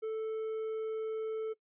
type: tone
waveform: triangle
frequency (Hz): 439.9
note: A4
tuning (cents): 0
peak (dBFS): -31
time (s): 0.02-1.54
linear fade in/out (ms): 20
effects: noise-tail reverb RT60 0.1 s tail -21 dB re dry + resampled to 8000 Hz